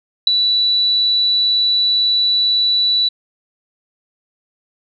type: tone with ADSR envelope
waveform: sine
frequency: 3951 Hz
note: B7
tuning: in tune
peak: -3 dBFS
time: 0.27-3.09 s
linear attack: 4 ms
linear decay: 5 ms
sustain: -9 dB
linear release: 10 ms
effects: none